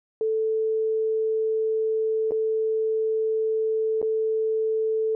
sine tone with dropouts, 440 Hz, A4, in tune, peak -21 dBFS, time 0.21-5.15 s, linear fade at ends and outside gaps 1 ms, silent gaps 2.309-2.319 / 4.016-4.027 s, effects none

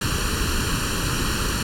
pink noise with comb filter, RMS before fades -23 dBFS, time 0.01-1.63 s, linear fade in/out 5 ms, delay 0.7 ms, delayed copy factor +0.8, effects low-pass 11000 Hz 12 dB/octave

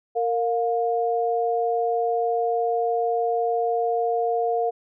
sine tone pair together, 461.7 / 708 Hz, A#4 / F5, -17 / +23 cents, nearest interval perfect fifth, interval 740 cents, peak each -23 dBFS, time 0.15-4.71 s, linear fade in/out 20 ms, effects none

